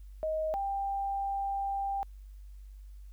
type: tone pair in turn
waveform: sine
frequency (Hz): 628 / 791.2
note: D#5 / G5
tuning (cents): +16 / +16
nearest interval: major third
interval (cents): 400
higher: second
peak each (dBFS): -29 / -30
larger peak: first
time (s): 0.23-0.54 / 0.54-2.03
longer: second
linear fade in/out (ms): 0
effects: added 49 Hz sine -45 dBFS peak until 3.12 s + white hiss -72 dBFS RMS until 3.12 s